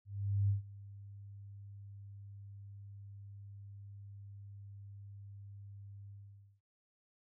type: tone with ADSR envelope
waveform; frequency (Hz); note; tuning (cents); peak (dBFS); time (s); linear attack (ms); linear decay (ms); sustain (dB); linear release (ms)
sine; 100.1; G2; +37; -27; 0.05-6.61; 440; 130; -21; 510
effects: none